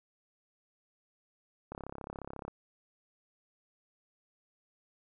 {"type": "click train", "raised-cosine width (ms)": 1, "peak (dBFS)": -27, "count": 27, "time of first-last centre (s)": [1.72, 2.48], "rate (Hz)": 34.2, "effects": []}